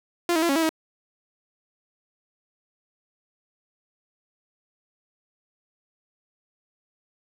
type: tone with pitch steps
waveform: sawtooth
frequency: 346.1 / 319.2 / 340.4 / 276.2 / 326.5 / 318.7 Hz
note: F4 / D#4 / F4 / C#4 / E4 / D#4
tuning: -16 / +44 / -44 / -6 / -17 / +42 cents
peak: -16 dBFS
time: 0.29-0.692 s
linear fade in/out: 2 ms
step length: 67 ms
effects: none